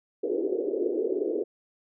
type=band-pass noise; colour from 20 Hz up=pink; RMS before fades=-28 dBFS; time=0.23-1.44 s; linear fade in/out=10 ms; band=330 to 480 Hz; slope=48 dB/octave; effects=none